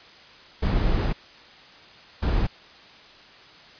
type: noise bursts at uneven times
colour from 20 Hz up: brown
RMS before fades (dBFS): -22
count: 2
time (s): 0.62-1.13 / 2.22-2.47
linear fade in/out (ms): 10
effects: white hiss -48 dBFS RMS until 3.79 s + resampled to 11025 Hz